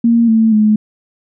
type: tone with pitch steps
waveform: sine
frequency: 232.7 / 223 / 213.6 Hz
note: A#3 / A3 / G#3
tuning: -3 / +23 / +49 cents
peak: -7 dBFS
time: 0.04-0.76 s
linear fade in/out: 5 ms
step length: 240 ms
effects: none